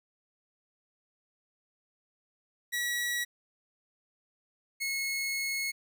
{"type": "tone pair in turn", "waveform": "sawtooth", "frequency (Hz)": [1928, 2178], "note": ["B6", "C#7"], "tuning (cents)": [-42, -31], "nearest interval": "major second", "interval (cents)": 211, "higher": "second", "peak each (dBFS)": [-26, -27], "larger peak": "first", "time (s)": [[2.72, 3.25], [4.8, 5.72]], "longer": "second", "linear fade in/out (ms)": 20, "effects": []}